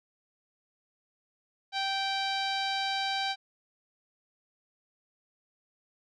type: tone with low-pass filter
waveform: sawtooth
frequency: 780 Hz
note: G5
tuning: 9 cents flat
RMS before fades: -31 dBFS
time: 1.72-3.36 s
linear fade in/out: 50 ms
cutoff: 4200 Hz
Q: 3.7
effects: none